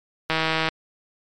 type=click train; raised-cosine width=0.3 ms; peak=-6 dBFS; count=63; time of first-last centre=0.3-0.688 s; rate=160 Hz; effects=MP3 64 kbps